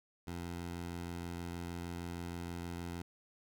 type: tone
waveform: 15% pulse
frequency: 86.4 Hz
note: F2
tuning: 18 cents flat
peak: -34 dBFS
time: 0.27-3.02 s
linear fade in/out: 5 ms
effects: none